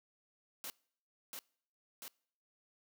white noise with echo, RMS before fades -44 dBFS, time 0.64-0.7 s, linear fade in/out 0 ms, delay 690 ms, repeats 2, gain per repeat -2 dB, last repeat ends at 2.08 s, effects noise-tail reverb RT60 0.6 s tail -25 dB re dry + high-pass 150 Hz 12 dB/octave

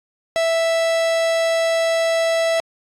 45% pulse tone, 659.3 Hz, E5, in tune, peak -16 dBFS, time 0.36-2.6 s, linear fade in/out 0 ms, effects low-pass 8000 Hz 12 dB/octave + AAC 64 kbps

